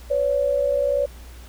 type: tone pair together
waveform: sine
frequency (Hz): 507.2 / 568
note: B4 / C#5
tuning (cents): +46 / +42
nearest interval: major second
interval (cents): 196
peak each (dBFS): -24 / -19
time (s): 0.1-1.06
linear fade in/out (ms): 10
effects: added 60 Hz sine -39 dBFS peak until 1.48 s + pink hiss -48 dBFS RMS until 1.48 s